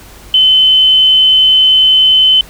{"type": "tone", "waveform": "sine", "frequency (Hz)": 3050, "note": "G7", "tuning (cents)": -48, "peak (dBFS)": -4, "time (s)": [0.34, 2.41], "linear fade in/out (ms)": 2, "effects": ["added 50 Hz sine -37 dBFS peak until 2.49 s", "pink hiss -37 dBFS RMS until 2.49 s"]}